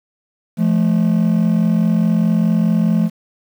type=tone pair together; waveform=triangle; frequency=171.54 / 216.3 Hz; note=F3 / A3; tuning=-31 / -29 cents; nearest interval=major third; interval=402 cents; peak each=-12 dBFS; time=0.57-3.1 s; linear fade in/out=50 ms; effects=tanh soft clip ceiling -6 dBFS + 7-bit